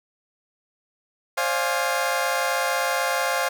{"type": "chord", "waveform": "20% pulse", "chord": "D half-diminished seventh", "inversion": "third", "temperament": "equal with one note detuned", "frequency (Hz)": [531.5, 587.3, 698.5, 830.6], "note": ["C5", "D5", "F5", "Ab5"], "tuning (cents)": [27, 0, 0, 0], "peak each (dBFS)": [-21, -26, -21, -24], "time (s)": [1.37, 3.49], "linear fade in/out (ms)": 10, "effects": []}